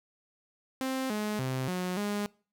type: tone with pitch steps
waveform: sawtooth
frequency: 262.8 / 211.3 / 130.3 / 181.7 / 205.7 Hz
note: C4 / G#3 / C3 / F#3 / G#3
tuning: +8 / +30 / -7 / -31 / -16 cents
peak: -26 dBFS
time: 0.81-2.26 s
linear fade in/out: 0 ms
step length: 290 ms
effects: noise-tail reverb RT60 0.4 s tail -24 dB re dry